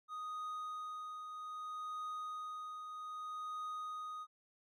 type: tone with tremolo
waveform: triangle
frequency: 1244.5 Hz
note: D#6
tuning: in tune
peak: -38 dBFS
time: 0.08-4.27 s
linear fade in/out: 50 ms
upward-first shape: triangle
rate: 0.63 Hz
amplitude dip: 45%
effects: none